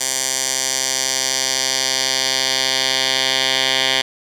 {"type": "tone with band-pass filter sweep", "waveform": "10% pulse", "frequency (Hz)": 131.9, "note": "C3", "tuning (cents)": 14, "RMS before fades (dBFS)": -19, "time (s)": [0, 4.02], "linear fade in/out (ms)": 10, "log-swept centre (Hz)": [7200, 3400], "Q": 1.8, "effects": []}